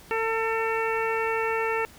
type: harmonic tone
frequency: 449 Hz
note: A4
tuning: 35 cents sharp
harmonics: 1 / 2 / 3 / 4 / 5 / 6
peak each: -27 / -30 / -32 / -33 / -34 / -35 dBFS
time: 0.11-1.85 s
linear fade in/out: 0 ms
effects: pink hiss -50 dBFS RMS until 1.98 s